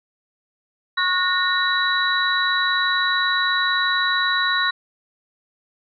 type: tone cluster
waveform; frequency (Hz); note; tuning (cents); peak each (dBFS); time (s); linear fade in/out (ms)
sine; 1099 / 1450 / 1846 / 3919; C#6 / F#6 / A#6 / B7; -15 / -35 / -17 / -14; -23; 0.97-4.71; 10
effects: none